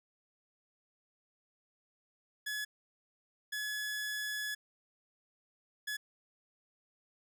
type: tone bursts at uneven times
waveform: sawtooth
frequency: 1700 Hz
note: G#6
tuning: 40 cents sharp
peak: -32 dBFS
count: 3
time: 2.46-2.65 / 3.52-4.55 / 5.87-5.97 s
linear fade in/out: 10 ms
effects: none